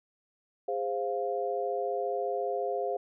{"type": "chord", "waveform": "sine", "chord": "F minor", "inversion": "first", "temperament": "equal with one note detuned", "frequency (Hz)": [408.9, 523.3, 698.5], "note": ["Ab4", "C5", "F5"], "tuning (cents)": [-27, 0, 0], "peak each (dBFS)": -33, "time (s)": [0.68, 2.97], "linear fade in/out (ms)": 5, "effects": []}